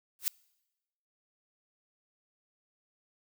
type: noise with exponential growth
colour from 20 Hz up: blue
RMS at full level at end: -25 dBFS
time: 0.19-0.28 s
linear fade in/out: 0 ms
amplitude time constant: 18 ms
effects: noise-tail reverb RT60 1.0 s tail -26 dB re dry